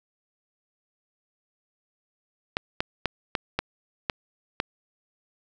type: clicks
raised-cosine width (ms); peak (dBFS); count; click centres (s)
0.3; -8; 7; 2.569 / 2.805 / 3.057 / 3.352 / 3.59 / 4.098 / 4.601
effects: none